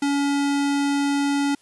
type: tone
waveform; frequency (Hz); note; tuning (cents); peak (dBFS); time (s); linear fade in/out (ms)
square; 282.8; C#4; +35; -20; 0.02-1.55; 5
effects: white hiss -58 dBFS RMS until 1.61 s + resampled to 24000 Hz